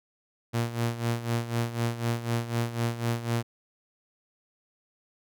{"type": "tone with tremolo", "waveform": "sawtooth", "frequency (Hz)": 117.3, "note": "A#2", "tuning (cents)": 11, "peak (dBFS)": -20, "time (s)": [0.53, 3.43], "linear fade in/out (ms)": 20, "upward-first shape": "sine", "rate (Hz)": 4, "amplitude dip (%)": 75, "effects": []}